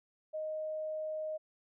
sine tone, 622.3 Hz, D#5, in tune, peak -35 dBFS, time 0.33-1.38 s, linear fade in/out 20 ms, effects none

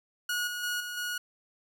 sawtooth tone with level steps, 1451 Hz, F#6, 34 cents flat, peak -25 / -30 / -26 / -32 / -28 dBFS, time 0.29-1.18 s, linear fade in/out 5 ms, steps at 0.47 / 0.63 / 0.8 / 0.97 s, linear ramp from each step 5 ms, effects none

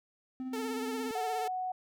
triangle tone with tremolo, 258.4 Hz, C4, 21 cents flat, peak -32 dBFS, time 0.4-1.11 s, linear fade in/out 0 ms, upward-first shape triangle, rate 17 Hz, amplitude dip 40%
sawtooth tone with vibrato, 442.2 Hz, A4, 9 cents sharp, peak -32 dBFS, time 0.53-1.48 s, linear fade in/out 5 ms, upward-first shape sine, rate 17 Hz, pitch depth 49 cents each way
sine tone, 740 Hz, F#5, in tune, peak -32 dBFS, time 1.15-1.72 s, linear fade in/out 5 ms
effects none

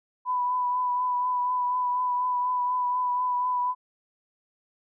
sine tone with vibrato, 993 Hz, B5, 9 cents sharp, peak -23 dBFS, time 0.25-3.75 s, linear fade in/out 50 ms, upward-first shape triangle, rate 4.1 Hz, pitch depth 24 cents each way, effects none

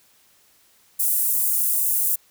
pink high-pass noise, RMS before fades -21 dBFS, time 0.99-2.16 s, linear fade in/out 10 ms, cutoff 10000 Hz, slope 24 dB/octave, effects white hiss -58 dBFS RMS until 2.3 s

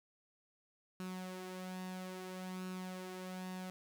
sawtooth tone with flanger, 184.8 Hz, F#3, 2 cents flat, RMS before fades -45 dBFS, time 1-3.7 s, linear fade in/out 0 ms, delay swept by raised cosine 0.73 to 4.33 ms, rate 0.6 Hz, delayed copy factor +0.5, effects none

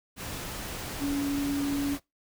sine tone in noise, 282.8 Hz, C#4, 35 cents sharp, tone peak -26 dBFS, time 0.99-1.98 s, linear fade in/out 50 ms, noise pink, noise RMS -37 dBFS, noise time 0.16-2 s, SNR +8 dB, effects noise-tail reverb RT60 0.2 s tail -22 dB re dry

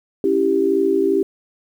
sine chord, C# diminished, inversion none, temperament equal, 277.2 / 329.6 / 392 Hz, C#4 / E4 / G4, 0 / 0 / 0 cents, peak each -22 / -20 / -16 dBFS, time 0.24-1.23 s, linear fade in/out 2 ms, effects 8-bit

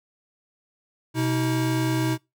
square tone pair together, 126.71 / 319.3 Hz, B2 / D#4, +45 / +45 cents, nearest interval octave + major third, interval 1600 cents, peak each -25 dBFS, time 1.14-2.18 s, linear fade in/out 50 ms, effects noise-tail reverb RT60 0.2 s tail -22 dB re dry

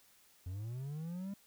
triangle linear sweep, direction up, 86 to 202.3 Hz, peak -37 dBFS, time 0.46-1.34 s, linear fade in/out 5 ms, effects white hiss -66 dBFS RMS until 1.46 s

